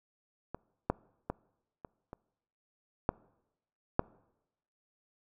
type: clicks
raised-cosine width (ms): 1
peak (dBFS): -24 / -13 / -19 / -29 / -30 / -12 / -10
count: 7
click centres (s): 0.546 / 0.9 / 1.3 / 1.848 / 2.131 / 3.091 / 3.994
effects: noise-tail reverb RT60 0.9 s tail -24 dB re dry